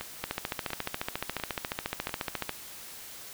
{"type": "two click trains", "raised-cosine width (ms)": 0.3, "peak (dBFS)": [-14, -19], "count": [33, 4], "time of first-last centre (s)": [[0.24, 2.494], [0.01, 2.093]], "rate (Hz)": [14.2, 1.44], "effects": ["white hiss -45 dBFS RMS until 3.33 s"]}